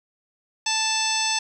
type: harmonic tone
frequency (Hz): 880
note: A5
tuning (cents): 0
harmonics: 1 / 2 / 3 / 4 / 5 / 6 / 7 / 9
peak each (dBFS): -28 / -34 / -28 / -30 / -31 / -28 / -28 / -32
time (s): 0.66-1.39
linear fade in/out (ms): 5
effects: 9-bit